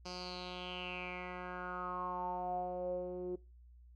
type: tone with low-pass filter sweep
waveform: 10% pulse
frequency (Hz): 180.4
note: F#3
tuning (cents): -44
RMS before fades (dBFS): -41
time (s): 0.05-3.36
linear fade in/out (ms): 10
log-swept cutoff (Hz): 5300 to 380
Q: 6.8
effects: noise-tail reverb RT60 0.3 s tail -23 dB re dry + added 60 Hz sine -56 dBFS peak until 3.95 s